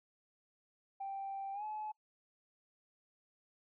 sine tone with pitch glide, 784 to 855 Hz, G5 to A5, 0 to -50 cents, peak -38 dBFS, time 1-1.92 s, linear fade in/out 10 ms, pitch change +150 cents, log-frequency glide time 1.53-1.64 s, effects noise-tail reverb RT60 0.1 s tail -25 dB re dry + tanh soft clip ceiling -35 dBFS

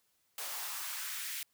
white noise with high-pass filter sweep, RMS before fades -40 dBFS, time 0.38-1.43 s, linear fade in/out 2 ms, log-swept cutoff 640 to 2200 Hz, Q 1.6, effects white hiss -75 dBFS RMS until 1.53 s

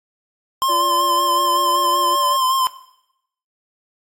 square tone with vibrato, 1046.5 Hz, C6, in tune, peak -16 dBFS, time 0.62-2.67 s, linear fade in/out 0 ms, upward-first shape sine, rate 5.3 Hz, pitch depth 38 cents each way
triangle tone, 579 Hz, D5, 25 cents flat, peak -24 dBFS, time 0.68-2.37 s, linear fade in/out 10 ms
triangle tone with pitch glide, 346.5 to 350.3 Hz, F4 to F4, -14 to +5 cents, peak -26 dBFS, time 0.69-2.16 s, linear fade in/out 10 ms, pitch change +19 cents, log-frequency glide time 1.06-1.67 s
effects noise-tail reverb RT60 0.8 s tail -17 dB re dry + AAC 64 kbps

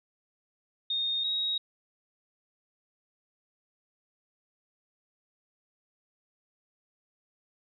sine tone pair in turn, 3688 / 3789 Hz, A#7 / A#7, -19 / +27 cents, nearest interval unison, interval 46 cents, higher second, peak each -27 dBFS, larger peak neither, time 0.9-1.24 / 1.24-1.58 s, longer neither, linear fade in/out 5 ms, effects none

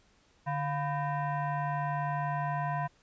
sine tone with frequency modulation, 148 Hz, D3, 14 cents sharp, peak -29 dBFS, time 0.46-2.88 s, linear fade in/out 20 ms, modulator 849 Hz, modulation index 1.3, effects pink hiss -66 dBFS RMS until 3.02 s + resampled to 16000 Hz

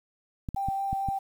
clicks, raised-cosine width 5 ms, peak -20 dBFS, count 5, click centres 0.488 / 0.546 / 0.686 / 0.93 / 1.087 s
sine tone with vibrato, 784 Hz, G5, in tune, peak -27 dBFS, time 0.56-1.19 s, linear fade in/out 10 ms, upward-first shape sine, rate 4.4 Hz, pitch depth 9 cents each way
effects 9-bit

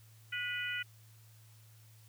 harmonic tone with a mistuned harmonic, 493.9 Hz, B4, in tune, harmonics 3 / 4 / 5 / 6, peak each -39 / -40 / -41 / -42 dBFS, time 0.32-0.83 s, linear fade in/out 10 ms, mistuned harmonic 3, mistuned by -34 cents, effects added 110 Hz sine -57 dBFS peak until 2.08 s + white hiss -65 dBFS RMS until 2.08 s

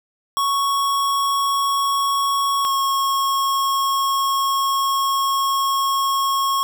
square tone pair in turn, 1108.7 / 1092.2 Hz, C#6 / C#6, 0 / -26 cents, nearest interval unison, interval 26 cents, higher first, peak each -18 dBFS, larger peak neither, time 0.37-2.65 / 2.65-6.63 s, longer second, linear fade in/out 0 ms, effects none

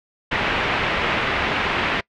white low-pass noise, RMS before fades -22 dBFS, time 0.31-2.01 s, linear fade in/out 10 ms, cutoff 2700 Hz, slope 24 dB/octave, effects noise-tail reverb RT60 0.1 s tail -24 dB re dry

